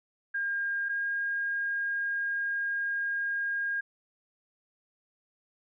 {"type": "tone pair in turn", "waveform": "sine", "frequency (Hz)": [1612, 1621.2], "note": ["G6", "G#6"], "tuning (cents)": [48, -42], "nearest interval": "unison", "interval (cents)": 10, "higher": "second", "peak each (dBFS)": -28, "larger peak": "neither", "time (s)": [[0.34, 0.89], [0.89, 3.81]], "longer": "second", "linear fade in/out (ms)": 10, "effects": []}